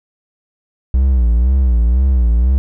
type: tone with vibrato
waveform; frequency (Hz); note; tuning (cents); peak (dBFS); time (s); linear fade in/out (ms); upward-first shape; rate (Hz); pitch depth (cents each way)
triangle; 61.74; B1; 0; -7; 0.94-2.58; 0; sine; 2; 140
effects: none

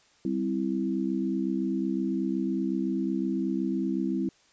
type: chord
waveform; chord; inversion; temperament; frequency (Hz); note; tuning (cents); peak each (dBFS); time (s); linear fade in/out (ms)
sine; C major; second; equal; 196 / 261.6 / 329.6; G3 / C4 / E4; 0 / 0 / 0; -30; 0.25-4.29; 2
effects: white hiss -62 dBFS RMS until 4.52 s + resampled to 16000 Hz

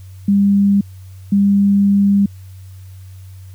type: tone bursts at uneven times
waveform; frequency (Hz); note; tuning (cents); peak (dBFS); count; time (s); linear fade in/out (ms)
sine; 200; G3; +35; -9; 2; 0.28-0.81 / 1.32-2.26; 5
effects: added 94 Hz sine -33 dBFS peak until 3.54 s + white hiss -52 dBFS RMS until 3.54 s

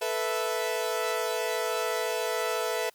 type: chord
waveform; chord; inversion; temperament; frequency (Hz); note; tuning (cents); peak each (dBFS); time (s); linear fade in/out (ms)
sawtooth; A suspended second; none; equal; 440 / 493.9 / 659.3; A4 / B4 / E5; 0 / 0 / 0; -28; 0.01-2.9; 10
effects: white hiss -63 dBFS RMS until 2.94 s

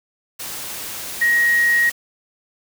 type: tone in noise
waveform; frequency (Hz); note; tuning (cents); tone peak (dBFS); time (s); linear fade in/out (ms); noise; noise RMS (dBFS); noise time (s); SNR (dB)
sine; 1888; A#6; +22; -13; 1.21-1.9; 10; white; -30; 0.39-1.92; +14
effects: none

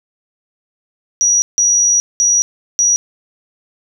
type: tone bursts at uneven times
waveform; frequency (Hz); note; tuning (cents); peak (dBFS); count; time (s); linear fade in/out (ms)
sine; 5800; F#8; -35; -9; 4; 1.21-1.42 / 1.58-2 / 2.2-2.42 / 2.79-2.96; 0
effects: none

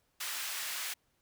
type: high-pass noise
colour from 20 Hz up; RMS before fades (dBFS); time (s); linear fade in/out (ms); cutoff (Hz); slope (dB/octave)
pink; -38; 0.2-0.94; 10; 1600; 12
effects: pink hiss -75 dBFS RMS until 1.21 s

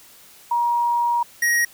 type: tone pair in turn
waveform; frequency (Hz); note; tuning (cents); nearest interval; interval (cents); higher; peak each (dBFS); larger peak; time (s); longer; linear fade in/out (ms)
sine / square; 950 / 1888.5; A#5 / A#6; +33 / +22; octave; 1189; second; -17; neither; 0.51-1.23 / 1.42-1.65; first; 5
effects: white hiss -48 dBFS RMS until 1.73 s

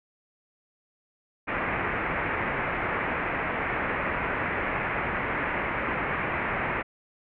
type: low-pass noise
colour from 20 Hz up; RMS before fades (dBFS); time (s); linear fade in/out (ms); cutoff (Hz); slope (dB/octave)
white; -29; 1.47-6.83; 20; 2300; 48
effects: none

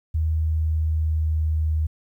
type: tone with pitch glide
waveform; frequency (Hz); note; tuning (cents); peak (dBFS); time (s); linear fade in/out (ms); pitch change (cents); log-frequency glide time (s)
sine; 79.2 to 78.06; D#2 to D#2; +31 to +6; -19; 0.14-1.87; 10; -25; 0.29-1.76
effects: 10-bit

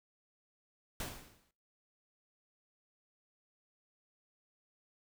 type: noise with exponential decay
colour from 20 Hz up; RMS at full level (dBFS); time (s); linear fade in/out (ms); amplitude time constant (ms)
pink; -38; 1-1.51; 2; 110
effects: noise-tail reverb RT60 0.5 s tail -22 dB re dry

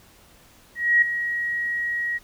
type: tone with ADSR envelope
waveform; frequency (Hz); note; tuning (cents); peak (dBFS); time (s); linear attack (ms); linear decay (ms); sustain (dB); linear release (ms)
sine; 1900; A#6; +33; -12; 0.75-2.19; 270; 5; -11; 26
effects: pink hiss -53 dBFS RMS until 2.23 s

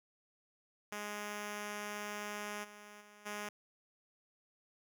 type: tone with level steps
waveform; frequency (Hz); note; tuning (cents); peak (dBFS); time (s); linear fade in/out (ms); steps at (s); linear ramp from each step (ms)
5% pulse; 207.7; G#3; 0; -29 / -41 / -46 / -29; 0.92-3.49; 5; 2.63 / 3 / 3.25; 20
effects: none

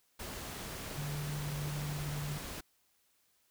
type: tone in noise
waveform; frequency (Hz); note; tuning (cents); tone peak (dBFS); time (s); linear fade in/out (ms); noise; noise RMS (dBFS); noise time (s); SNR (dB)
sine; 146.83; D3; 0; -36; 0.97-2.38; 10; pink; -43; 0.19-2.61; +4
effects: white hiss -73 dBFS RMS until 3.5 s

